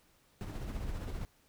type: noise with tremolo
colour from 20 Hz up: brown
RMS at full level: -37 dBFS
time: 0.41-1.25 s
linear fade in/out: 0 ms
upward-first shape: sine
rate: 15 Hz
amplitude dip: 40%
effects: pink hiss -68 dBFS RMS until 1.48 s